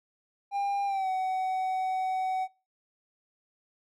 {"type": "tone with pitch glide", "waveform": "triangle", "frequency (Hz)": [801, 751.7], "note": ["G5", "F#5"], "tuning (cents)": [37, 27], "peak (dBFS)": -25, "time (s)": [0.51, 2.48], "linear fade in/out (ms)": 50, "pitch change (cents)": -110, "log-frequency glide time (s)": [0.86, 1.09], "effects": ["noise-tail reverb RT60 0.3 s tail -24 dB re dry"]}